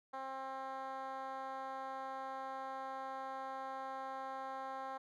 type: tone with band-pass filter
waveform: 10% pulse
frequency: 266.1 Hz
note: C4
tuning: 29 cents sharp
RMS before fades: -44 dBFS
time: 0.13-4.98 s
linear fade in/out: 10 ms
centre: 860 Hz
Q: 1.7
effects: none